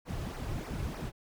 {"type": "noise with flanger", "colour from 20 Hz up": "brown", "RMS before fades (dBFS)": -37, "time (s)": [0.05, 1.12], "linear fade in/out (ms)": 50, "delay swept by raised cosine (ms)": [0.26, 4.36], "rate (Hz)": 3.3, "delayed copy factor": -0.8, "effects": []}